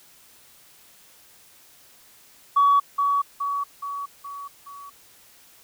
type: tone with echo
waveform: sine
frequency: 1131 Hz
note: C#6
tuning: 34 cents sharp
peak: -13 dBFS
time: 2.56-2.8 s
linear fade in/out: 10 ms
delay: 420 ms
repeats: 5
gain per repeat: -5 dB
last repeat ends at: 4.9 s
effects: tanh soft clip ceiling -10 dBFS + white hiss -53 dBFS RMS until 5.63 s